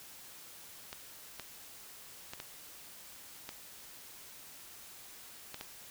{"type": "clicks", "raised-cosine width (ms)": 0.2, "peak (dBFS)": -24, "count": 7, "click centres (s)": [0.929, 1.397, 2.335, 2.401, 3.491, 5.544, 5.611], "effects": ["white hiss -52 dBFS RMS until 5.9 s"]}